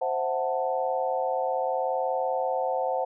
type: chord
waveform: sine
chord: F# half-diminished seventh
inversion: second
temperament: equal with one note detuned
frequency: 523.3 / 659.3 / 740 / 885.1 Hz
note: C5 / E5 / F#5 / A5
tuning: 0 / 0 / 0 / +10 cents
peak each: -28 / -33 / -29 / -32 dBFS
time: 0.01-3.05 s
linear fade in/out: 10 ms
effects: none